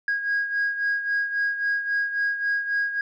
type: beating tone pair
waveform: sine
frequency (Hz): 1640 / 1643.7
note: G#6 / G#6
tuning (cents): -22 / -18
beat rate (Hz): 3.7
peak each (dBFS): -22 / -28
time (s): 0.08-3.01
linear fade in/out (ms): 2
effects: tanh soft clip ceiling -18 dBFS